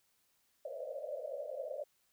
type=band-pass noise; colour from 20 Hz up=pink; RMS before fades=-42 dBFS; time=0.65-1.84 s; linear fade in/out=5 ms; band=510 to 630 Hz; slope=96 dB/octave; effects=white hiss -75 dBFS RMS until 2.12 s